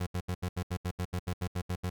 30% pulse tone bursts, 90.3 Hz, F#2, 42 cents flat, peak -28 dBFS, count 14, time 0-1.9 s, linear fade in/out 10 ms, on 67 ms, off 74 ms, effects none

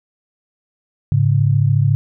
sine tone pair together, 106.48 / 140.4 Hz, G#2 / C#3, +44 / +22 cents, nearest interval perfect fourth, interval 478 cents, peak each -14 dBFS, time 1.12-1.95 s, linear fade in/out 0 ms, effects none

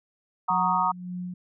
sine chord, D# minor seventh, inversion first, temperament equal, 740 / 932.3 / 1108.7 / 1244.5 Hz, F#5 / A#5 / C#6 / D#6, 0 / 0 / 0 / 0 cents, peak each -29 / -24 / -29 / -26 dBFS, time 0.48-0.92 s, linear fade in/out 10 ms
sine tone with tremolo, 179.7 Hz, F3, 50 cents sharp, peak -30 dBFS, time 0.5-1.34 s, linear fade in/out 5 ms, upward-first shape sine, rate 1.8 Hz, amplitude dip 65%
effects none

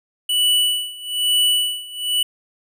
square tone with tremolo, 2960 Hz, F#7, in tune, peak -14 dBFS, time 0.29-2.23 s, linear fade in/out 5 ms, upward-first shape sine, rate 1.1 Hz, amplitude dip 90%, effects none

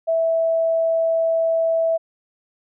sine tone, 656 Hz, E5, 9 cents flat, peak -16 dBFS, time 0.07-1.98 s, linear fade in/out 20 ms, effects none

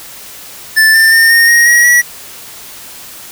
square tone with pitch steps, 1760 / 1787.7 / 1815.8 / 1844.3 / 1873.3 / 1902.7 / 1932.6 Hz, A6 / A6 / A#6 / A#6 / A#6 / A#6 / B6, 0 / +27 / -46 / -19 / +8 / +35 / -38 cents, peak -5 dBFS, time 0.76-2.02 s, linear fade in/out 20 ms, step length 180 ms, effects white hiss -31 dBFS RMS until 3.31 s

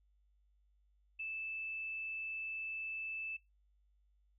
sine tone, 2632 Hz, E7, 3 cents flat, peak -39 dBFS, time 1.19-3.37 s, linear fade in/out 10 ms, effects noise-tail reverb RT60 0.2 s tail -21 dB re dry + added 50 Hz sine -69 dBFS peak until 4.38 s

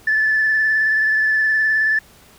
sine tone with vibrato, 1746 Hz, A6, 14 cents flat, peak -13 dBFS, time 0.07-1.99 s, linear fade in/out 5 ms, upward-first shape triangle, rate 19 Hz, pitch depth 29 cents each way, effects tanh soft clip ceiling -9 dBFS + pink hiss -48 dBFS RMS until 2.38 s

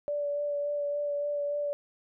sine tone with vibrato, 580 Hz, D5, 22 cents flat, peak -28 dBFS, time 0.08-1.73 s, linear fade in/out 0 ms, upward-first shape sine, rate 3.5 Hz, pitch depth 14 cents each way, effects none

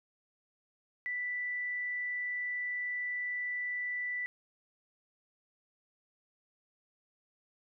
sine tone, 1975.5 Hz, B6, in tune, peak -33 dBFS, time 1.06-4.26 s, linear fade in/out 0 ms, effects none

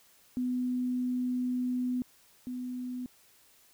sine tone pair in turn, 250 / 250 Hz, B3 / B3, +21 / +21 cents, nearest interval unison, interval 0 cents, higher neither, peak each -28 / -34 dBFS, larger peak first, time 0.37-2.02 / 2.47-3.06 s, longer first, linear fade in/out 0 ms, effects white hiss -62 dBFS RMS until 3.73 s

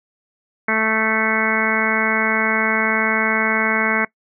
harmonic tone, 219.8 Hz, A3, 2 cents flat, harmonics 1 / 2 / 3 / 4 / 5 / 6 / 7 / 8 / 9 / 10, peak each -24 / -26 / -27 / -28 / -27 / -27 / -23 / -28 / -24 / -22 dBFS, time 0.68-4.05 s, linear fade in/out 5 ms, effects noise-tail reverb RT60 0.1 s tail -21 dB re dry

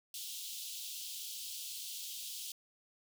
pink high-pass noise, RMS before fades -44 dBFS, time 0.14-2.52 s, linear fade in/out 2 ms, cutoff 3000 Hz, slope 48 dB/octave, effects none

